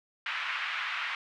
white band-pass noise, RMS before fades -34 dBFS, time 0.26-1.15 s, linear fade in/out 2 ms, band 1100 to 2700 Hz, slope 24 dB/octave, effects none

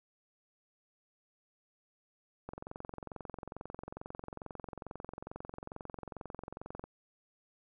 click train, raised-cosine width 1 ms, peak -28 dBFS, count 98, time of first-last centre 2.49-6.84 s, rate 22.3 Hz, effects none

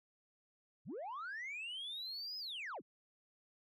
sine linear two-way sweep, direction up then down, 89.9 to 5120 to 89.9 Hz, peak -40 dBFS, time 0.85-2.82 s, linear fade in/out 50 ms, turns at 2.38 s, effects tanh soft clip ceiling -40 dBFS

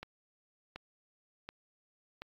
click train, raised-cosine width 0.3 ms, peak -26 dBFS, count 4, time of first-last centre 0.03-2.22 s, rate 1.37 Hz, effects AAC 48 kbps

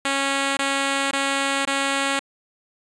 5% pulse tone bursts, 275.3 Hz, C#4, 12 cents flat, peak -9 dBFS, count 4, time 0.05-2.193 s, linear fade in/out 2 ms, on 520 ms, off 21 ms, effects resampled to 22050 Hz

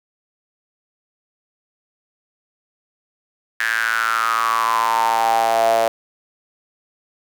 sawtooth tone with high-pass filter sweep, 113.6 Hz, A#2, 44 cents flat, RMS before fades -18 dBFS, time 3.6-5.88 s, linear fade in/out 0 ms, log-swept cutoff 1700 to 620 Hz, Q 8.6, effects none

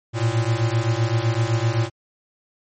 square beating tone pair, 110.8 / 118.6 Hz, A2 / A#2, +13 / +30 cents, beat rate 7.8 Hz, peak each -22 dBFS, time 0.13-1.9 s, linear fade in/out 50 ms, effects MP3 32 kbps

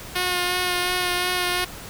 5% pulse tone with vibrato, 359.6 Hz, F#4, 49 cents flat, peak -10 dBFS, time 0.15-1.65 s, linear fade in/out 10 ms, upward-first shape sine, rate 2.8 Hz, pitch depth 16 cents each way, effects pink hiss -38 dBFS RMS until 1.89 s

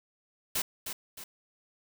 white noise with echo, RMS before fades -30 dBFS, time 0.55-0.62 s, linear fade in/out 5 ms, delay 310 ms, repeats 2, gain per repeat -7 dB, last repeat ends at 1.24 s, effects none

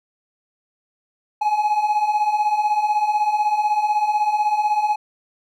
triangle beating tone pair, 830.6 / 846.6 Hz, G#5 / G#5, 0 / +33 cents, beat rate 16 Hz, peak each -21 / -16 dBFS, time 1.41-4.96 s, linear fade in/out 10 ms, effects none

